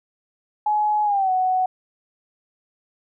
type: tone with pitch glide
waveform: sine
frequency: 844 to 743.3 Hz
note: G#5 to F#5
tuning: +28 to +8 cents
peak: -17 dBFS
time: 0.66-1.66 s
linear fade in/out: 5 ms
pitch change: -220 cents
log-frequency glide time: 1.04-1.31 s
effects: none